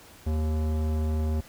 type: tone with tanh clipping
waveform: sine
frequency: 77.78 Hz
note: D#2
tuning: in tune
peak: -26 dBFS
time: 0.26-1.41 s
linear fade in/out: 10 ms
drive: 18 dB
effects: pink hiss -51 dBFS RMS until 1.48 s